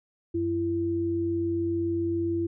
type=tone pair together; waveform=sine; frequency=94.46 / 336.6 Hz; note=F#2 / E4; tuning=+36 / +36 cents; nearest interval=octave + minor seventh; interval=2200 cents; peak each=-33 / -25 dBFS; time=0.34-2.47 s; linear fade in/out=10 ms; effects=none